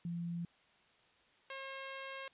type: tone pair in turn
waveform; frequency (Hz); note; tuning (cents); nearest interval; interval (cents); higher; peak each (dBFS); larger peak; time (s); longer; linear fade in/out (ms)
sine / 10% pulse; 171.1 / 538.5; F3 / C5; -35 / +50; octave + minor sixth; 1985; second; -37 / -35; second; 0.05-0.45 / 1.5-2.28; second; 2
effects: white hiss -68 dBFS RMS until 2.33 s + resampled to 8000 Hz